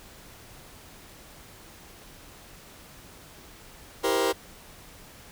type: chord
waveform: sawtooth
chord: C dominant seventh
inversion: first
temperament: just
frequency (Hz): 327 / 392.4 / 470.9 / 523.3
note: E4 / G4 / Bb4 / C5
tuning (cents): -14 / +2 / +18 / 0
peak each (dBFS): -27 / -23 / -23 / -25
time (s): 4.03-4.33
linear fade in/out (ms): 20
effects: pink hiss -49 dBFS RMS until 5.31 s